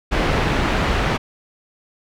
pink low-pass noise, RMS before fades -19 dBFS, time 0.11-1.18 s, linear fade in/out 20 ms, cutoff 2700 Hz, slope 12 dB/octave, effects none

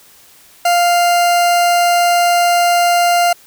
40% pulse tone, 698.5 Hz, F5, in tune, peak -9 dBFS, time 0.65-3.33 s, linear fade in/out 5 ms, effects white hiss -45 dBFS RMS until 3.46 s

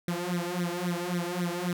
sawtooth tone with flanger, 175.8 Hz, F3, 12 cents sharp, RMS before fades -31 dBFS, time 0.08-1.73 s, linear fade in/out 2 ms, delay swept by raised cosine 0.51 to 3.51 ms, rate 3.7 Hz, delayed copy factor +1, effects none

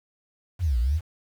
sine exponential two-way sweep, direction down then up, 98 to 55.8 to 87.6 Hz, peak -20 dBFS, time 0.59-1.01 s, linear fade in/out 50 ms, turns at 0.79 s, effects 8-bit

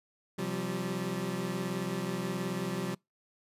25% pulse chord, C suspended fourth, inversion none, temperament equal with one note detuned, 130.81 / 174.61 / 193.3 Hz, C3 / F3 / G3, 0 / 0 / -24 cents, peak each -36 / -32 / -32 dBFS, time 0.38-2.95 s, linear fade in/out 10 ms, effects noise-tail reverb RT60 0.2 s tail -26 dB re dry + resampled to 32000 Hz

